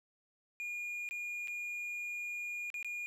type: tone with dropouts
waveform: triangle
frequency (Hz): 2430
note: D#7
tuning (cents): -42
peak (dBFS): -36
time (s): 0.6-3.06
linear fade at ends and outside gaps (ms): 0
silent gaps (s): 1.089-1.11 / 1.474-1.481 / 2.702-2.742 / 2.828-2.846
effects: none